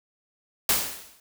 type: noise with exponential decay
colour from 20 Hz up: white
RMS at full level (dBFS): -19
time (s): 0.69-1.2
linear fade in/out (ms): 2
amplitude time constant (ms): 110
effects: none